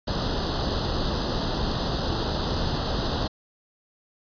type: noise with comb filter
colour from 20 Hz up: pink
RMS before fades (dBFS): -26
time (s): 0.07-3.28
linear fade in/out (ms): 10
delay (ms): 0.22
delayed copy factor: +1
effects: resampled to 11025 Hz